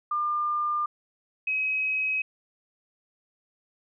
sine tone pair in turn, 1200 / 2543 Hz, D6 / D#7, +37 / +37 cents, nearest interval octave + minor second, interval 1300 cents, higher second, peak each -24 dBFS, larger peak neither, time 0.11-0.86 / 1.47-2.22 s, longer neither, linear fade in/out 5 ms, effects none

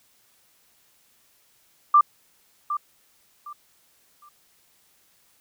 sine tone with echo, 1183 Hz, D6, 12 cents sharp, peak -11 dBFS, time 1.94-2.01 s, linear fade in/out 5 ms, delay 760 ms, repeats 3, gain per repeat -12 dB, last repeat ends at 4.29 s, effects white hiss -62 dBFS RMS until 5.4 s

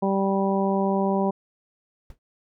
harmonic tone, 195.1 Hz, G3, 8 cents flat, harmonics 1 / 2 / 3 / 4 / 5, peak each -23 / -26 / -28 / -29 / -30 dBFS, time 0.02-1.31 s, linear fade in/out 10 ms
brown noise with exponential decay, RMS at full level -39 dBFS, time 2.1-2.19 s, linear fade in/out 2 ms, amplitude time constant 18 ms
effects none

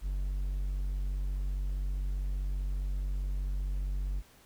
triangle tone, 47.6 Hz, F#1, 50 cents sharp, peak -28 dBFS, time 0.01-4.23 s, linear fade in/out 50 ms, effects pink hiss -60 dBFS RMS until 4.45 s

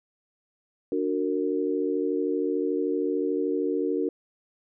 sine chord, D augmented, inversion none, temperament just, 293.7 / 367.1 / 458.9 Hz, D4 / F#4 / A#4, 0 / -14 / -27 cents, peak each -28 dBFS, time 0.92-4.09 s, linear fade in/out 2 ms, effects none

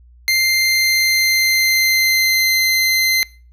25% pulse tone with pitch glide, 2093 to 2069 Hz, C7 to C7, 0 to -20 cents, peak -9 dBFS, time 0.28-3.23 s, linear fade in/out 0 ms, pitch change -20 cents, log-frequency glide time 0.43-2.61 s, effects noise-tail reverb RT60 0.4 s tail -24 dB re dry + added 60 Hz sine -43 dBFS peak until 3.52 s

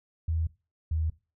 sine tone pair in turn, 81.1 / 79.43 Hz, E2 / D#2, -28 / +36 cents, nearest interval unison, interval 36 cents, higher first, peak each -25 dBFS, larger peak neither, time 0.28-0.47 / 0.91-1.1 s, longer neither, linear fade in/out 5 ms, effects noise-tail reverb RT60 0.3 s tail -20 dB re dry

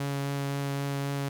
sawtooth tone with vibrato, 140 Hz, C#3, 18 cents sharp, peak -25 dBFS, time 0-1.29 s, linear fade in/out 5 ms, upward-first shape triangle, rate 3.8 Hz, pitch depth 10 cents each way, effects none

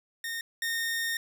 sawtooth tone pair in turn, 1838 / 1838 Hz, A#6 / A#6, -25 / -25 cents, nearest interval unison, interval 0 cents, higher neither, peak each -29 / -25 dBFS, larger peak second, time 0.24-0.41 / 0.62-1.17 s, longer second, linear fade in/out 2 ms, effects none

